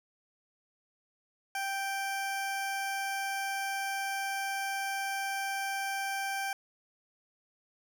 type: tone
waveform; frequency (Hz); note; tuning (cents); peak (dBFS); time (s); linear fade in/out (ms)
20% pulse; 784; G5; 0; -27; 1.55-6.53; 2
effects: none